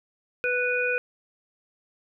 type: harmonic tone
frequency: 493.9 Hz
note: B4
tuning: in tune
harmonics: 1 / 3 / 5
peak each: -27 / -27 / -27 dBFS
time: 0.44-0.98 s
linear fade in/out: 0 ms
effects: none